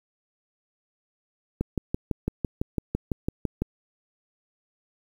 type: click train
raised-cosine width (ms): 3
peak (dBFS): -12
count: 13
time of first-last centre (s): 1.61-3.62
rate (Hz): 5.97
effects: 8-bit